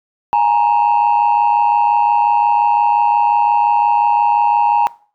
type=tone pair together; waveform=sine; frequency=831 / 936.7 Hz; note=G#5 / A#5; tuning=+1 / +8 cents; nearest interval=major second; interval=207 cents; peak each=-11 dBFS; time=0.33-4.87 s; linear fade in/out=0 ms; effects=noise-tail reverb RT60 0.4 s tail -21 dB re dry + tanh soft clip ceiling -7 dBFS